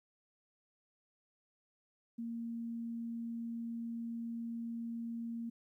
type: tone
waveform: sine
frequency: 231.8 Hz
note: A#3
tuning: 10 cents flat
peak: -38 dBFS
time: 2.18-5.5 s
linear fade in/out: 10 ms
effects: 13-bit